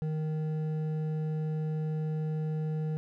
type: tone with hard clipping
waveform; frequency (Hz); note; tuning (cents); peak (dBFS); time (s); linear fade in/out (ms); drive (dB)
triangle; 155.56; D#3; 0; -31; 0.02-2.97; 0; 11
effects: none